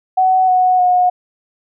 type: tone with pitch steps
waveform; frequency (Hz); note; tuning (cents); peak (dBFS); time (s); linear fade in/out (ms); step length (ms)
sine; 749 / 736.6 / 724.3; F#5 / F#5 / F#5; +21 / -8 / -37; -9; 0.17-1.1; 10; 310
effects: none